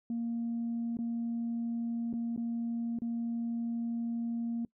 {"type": "tone with dropouts", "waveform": "sine", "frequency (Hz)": 233.1, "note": "A#3", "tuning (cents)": 0, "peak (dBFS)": -30, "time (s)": [0.1, 4.65], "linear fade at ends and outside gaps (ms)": 2, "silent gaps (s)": [[0.97, 0.988], [2.129, 2.137], [2.363, 2.376], [2.988, 3.019]], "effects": ["noise-tail reverb RT60 0.1 s tail -24 dB re dry", "tanh soft clip ceiling -28 dBFS"]}